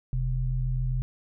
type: tone pair together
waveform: sine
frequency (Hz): 40.19 / 127.6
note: E1 / C3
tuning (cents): -43 / -43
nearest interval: octave + minor sixth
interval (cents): 2000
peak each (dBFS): -27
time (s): 0.13-1.02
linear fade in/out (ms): 0
effects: none